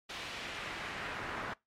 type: noise with band-pass filter sweep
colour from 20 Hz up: brown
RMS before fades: -41 dBFS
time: 0.09-1.54 s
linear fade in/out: 10 ms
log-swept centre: 3300 to 1400 Hz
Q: 1.2
effects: noise-tail reverb RT60 0.2 s tail -23 dB re dry + MP3 64 kbps